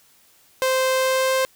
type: tone with pitch glide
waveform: sawtooth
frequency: 521 to 524.6 Hz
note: C5 to C5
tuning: -7 to +4 cents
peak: -14 dBFS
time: 0.62-1.45 s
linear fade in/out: 0 ms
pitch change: +11 cents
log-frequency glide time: 0.92-1.33 s
effects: white hiss -56 dBFS RMS until 1.55 s